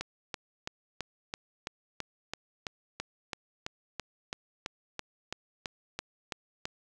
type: click train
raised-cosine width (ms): 0.2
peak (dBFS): -17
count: 21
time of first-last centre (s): 0.01-6.655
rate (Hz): 3.01
effects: none